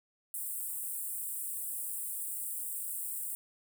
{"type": "high-pass noise", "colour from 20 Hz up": "pink", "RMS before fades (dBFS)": -38, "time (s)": [0.34, 3.35], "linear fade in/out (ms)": 0, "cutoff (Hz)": 8000, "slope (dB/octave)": 96, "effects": []}